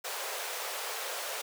pink high-pass noise, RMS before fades -37 dBFS, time 0.04-1.42 s, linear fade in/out 10 ms, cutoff 440 Hz, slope 48 dB/octave, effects none

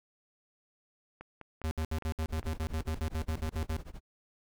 click train, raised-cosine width 0.5 ms, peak -30 dBFS, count 8, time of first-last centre 1.21-2.633 s, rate 4.92 Hz
square tone bursts, 79.3 Hz, D#2, 33 cents sharp, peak -31 dBFS, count 16, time 1.64-3.766 s, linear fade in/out 0 ms, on 71 ms, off 66 ms
brown noise with tremolo, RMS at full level -40 dBFS, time 2.28-4.01 s, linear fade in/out 50 ms, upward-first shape sine, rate 12 Hz, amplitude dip 95%
effects none

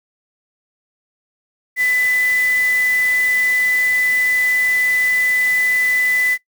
sine tone in noise, 2000 Hz, B6, 21 cents sharp, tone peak -14 dBFS, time 1.76-6.38 s, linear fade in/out 50 ms, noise white, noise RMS -31 dBFS, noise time 1.76-6.38 s, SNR +14 dB, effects noise-tail reverb RT60 0.1 s tail -18 dB re dry

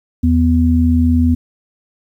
sine tone pair together, 82.39 / 246.9 Hz, E2 / B3, 0 / 0 cents, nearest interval octave + perfect fifth, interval 1900 cents, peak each -12 dBFS, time 0.23-1.35 s, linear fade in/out 10 ms, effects 8-bit

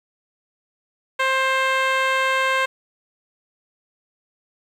10% pulse tone with band-pass filter, 528 Hz, C5, 16 cents sharp, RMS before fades -20 dBFS, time 1.19-2.66 s, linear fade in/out 10 ms, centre 1200 Hz, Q 0.61, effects 8-bit

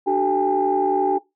sine tone cluster, 295.9 / 379.6 / 430.8 / 805 / 865 Hz, D4 / F#4 / A4 / G5 / A5, +13 / +44 / -37 / +46 / -30 cents, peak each -26 / -20 / -29 / -20 / -29 dBFS, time 0.06-1.19 s, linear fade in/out 20 ms, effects noise-tail reverb RT60 0.2 s tail -22 dB re dry + tanh soft clip ceiling -7 dBFS

